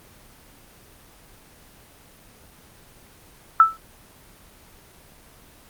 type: tone with exponential decay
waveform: sine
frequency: 1318.5 Hz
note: E6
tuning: in tune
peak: -5 dBFS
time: 3.6-3.77 s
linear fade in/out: 1 ms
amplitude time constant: 36 ms
effects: pink hiss -50 dBFS RMS until 5.69 s + Opus 24 kbps